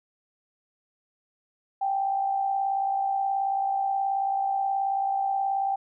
sine tone with amplitude modulation, 784 Hz, G5, in tune, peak -21 dBFS, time 1.81-5.76 s, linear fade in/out 10 ms, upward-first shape sine, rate 58.6 Hz, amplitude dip 50%, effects none

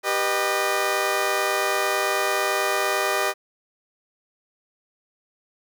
15% pulse chord, G augmented, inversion none, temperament just, 392 / 490 / 612.5 Hz, G4 / B4 / D#5, 0 / -14 / -27 cents, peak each -19 / -22 / -18 dBFS, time 0.03-3.34 s, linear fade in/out 50 ms, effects none

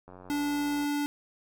click train, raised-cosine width 1 ms, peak -34 dBFS, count 71, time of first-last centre 0.08-0.844 s, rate 91.6 Hz
square tone, 290.2 Hz, D4, 21 cents flat, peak -28 dBFS, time 0.3-1.06 s, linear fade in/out 0 ms
effects none

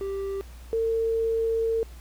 triangle / sine tone pair in turn, 392 / 452.7 Hz, G4 / A4, 0 / +49 cents, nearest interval major second, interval 249 cents, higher second, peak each -26 / -22 dBFS, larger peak second, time 0.01-0.41 / 0.73-1.83 s, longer second, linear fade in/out 0 ms, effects added 60 Hz sine -41 dBFS peak until 2 s + pink hiss -53 dBFS RMS until 2 s

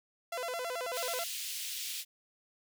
sawtooth tone with vibrato, 585 Hz, D5, 7 cents flat, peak -31 dBFS, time 0.32-1.24 s, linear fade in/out 5 ms, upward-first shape square, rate 9.2 Hz, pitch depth 260 cents each way
pink high-pass noise, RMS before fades -39 dBFS, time 0.92-2.05 s, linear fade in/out 50 ms, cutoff 2700 Hz, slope 24 dB/octave
effects none

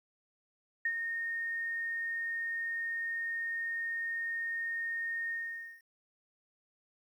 sine tone with ADSR envelope, 1842 Hz, A#6, 21 cents flat, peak -27 dBFS, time 0.85-5.82 s, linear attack 5 ms, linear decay 63 ms, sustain -6 dB, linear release 510 ms, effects 11-bit

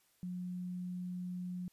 sine tone, 180 Hz, F#3, 47 cents flat, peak -38 dBFS, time 0.23-1.68 s, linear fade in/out 0 ms, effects white hiss -72 dBFS RMS until 1.72 s + resampled to 32000 Hz

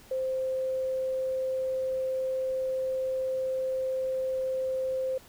sine tone, 522 Hz, C5, 4 cents flat, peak -27 dBFS, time 0.11-5.18 s, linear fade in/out 5 ms, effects pink hiss -54 dBFS RMS until 5.28 s

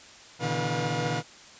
sawtooth tone cluster, 120.3 / 145.4 / 160.3 / 485.3 / 712 Hz, B2 / D3 / E3 / B4 / F5, -45 / -17 / -48 / -30 / +33 cents, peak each -29 dBFS, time 0.39-1.23 s, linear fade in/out 50 ms, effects white hiss -49 dBFS RMS until 1.59 s + resampled to 16000 Hz

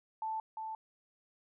sine tone with echo, 880 Hz, A5, in tune, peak -34 dBFS, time 0.22-0.4 s, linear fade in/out 2 ms, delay 350 ms, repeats 1, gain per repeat -4 dB, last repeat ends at 0.75 s, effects none

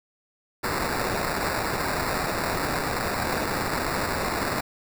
blue noise with sample-and-hold, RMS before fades -27 dBFS, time 0.63-4.61 s, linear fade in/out 10 ms, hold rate 3150 Hz, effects none

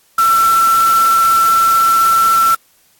sine tone in noise, 1342 Hz, E6, 31 cents sharp, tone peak -8 dBFS, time 0.18-2.55 s, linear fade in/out 5 ms, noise white, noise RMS -23 dBFS, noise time 0.18-2.55 s, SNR +12 dB, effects white hiss -53 dBFS RMS until 2.99 s + AAC 64 kbps

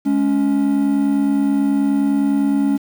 triangle tone pair together, 210 / 279.6 Hz, G#3 / C#4, +19 / +15 cents, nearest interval perfect fourth, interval 496 cents, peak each -18 / -13 dBFS, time 0.05-2.78 s, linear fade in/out 20 ms, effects 7-bit

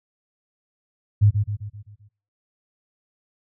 sine tone with echo, 103.83 Hz, G#2, in tune, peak -11 dBFS, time 1.21-1.31 s, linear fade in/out 20 ms, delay 130 ms, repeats 6, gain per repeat -6 dB, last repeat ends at 2.09 s, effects noise-tail reverb RT60 0.4 s tail -23 dB re dry

